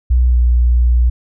sine tone with pitch glide, 61.74 to 60.3 Hz, B1 to B1, 0 to -41 cents, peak -8 dBFS, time 0.1-1.1 s, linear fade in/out 10 ms, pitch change -41 cents, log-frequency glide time 0.29-0.36 s, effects none

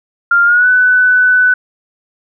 sine tone with pitch glide, 1396.9 to 1497.2 Hz, F6 to F#6, 0 to +20 cents, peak -6 dBFS, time 0.31-1.54 s, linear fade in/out 5 ms, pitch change +120 cents, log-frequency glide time 0.44-0.68 s, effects none

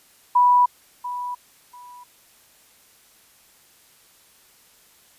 sine tone with echo, 983 Hz, B5, 8 cents flat, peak -12 dBFS, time 0.35-0.66 s, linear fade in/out 10 ms, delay 690 ms, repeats 2, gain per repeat -14 dB, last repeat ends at 2.04 s, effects white hiss -55 dBFS RMS until 5.18 s + resampled to 32000 Hz

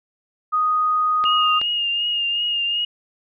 sine tone, 1244 Hz, D#6, 1 cent flat, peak -16 dBFS, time 0.52-1.6 s, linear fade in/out 20 ms
clicks, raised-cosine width 0.3 ms, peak -14 dBFS, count 2, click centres 1.24 / 1.615 s
sine tone with vibrato, 2837 Hz, F7, 27 cents sharp, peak -19 dBFS, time 1.25-2.85 s, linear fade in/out 5 ms, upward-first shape triangle, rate 2.7 Hz, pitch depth 35 cents each way
effects none

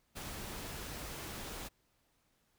pink noise, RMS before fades -44 dBFS, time 0.15-1.69 s, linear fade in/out 20 ms, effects pink hiss -75 dBFS RMS until 2.58 s

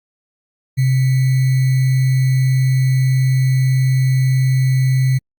sine tone with sample-and-hold, 130.81 Hz, C3, in tune, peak -11 dBFS, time 0.77-5.19 s, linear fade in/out 20 ms, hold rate 2100 Hz, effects Opus 48 kbps

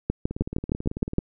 two click trains, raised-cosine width 3 ms, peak -18 / -9 dBFS, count 17 / 8, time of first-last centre 0.31-1.189 / 0.1-1.184 s, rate 18.2 / 6.46 Hz, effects none

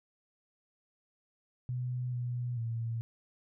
sine tone with pitch steps, 124.8 / 122.3 / 115 Hz, B2 / B2 / A#2, +19 / -16 / -23 cents, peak -32 dBFS, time 1.69-3.01 s, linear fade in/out 0 ms, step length 440 ms, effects none

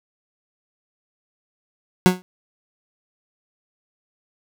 30% pulse tone with exponential decay, 182.7 Hz, F#3, 22 cents flat, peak -4 dBFS, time 2.06-2.22 s, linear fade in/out 0 ms, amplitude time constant 33 ms, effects none

